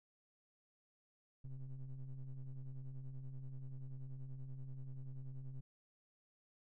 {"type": "ring-modulated tone", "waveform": "triangle", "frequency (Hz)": 63.6, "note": "C2", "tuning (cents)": -48, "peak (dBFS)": -39, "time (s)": [1.44, 5.61], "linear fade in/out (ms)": 10, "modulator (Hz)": 68.8, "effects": []}